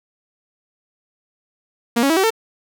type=tone with pitch steps; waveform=sawtooth; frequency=235.2 / 276.5 / 325 / 382.1 / 449.2 Hz; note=A#3 / C#4 / E4 / G4 / A4; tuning=+16 / -4 / -24 / -44 / +36 cents; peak=-10 dBFS; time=1.96-2.305 s; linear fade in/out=10 ms; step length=69 ms; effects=none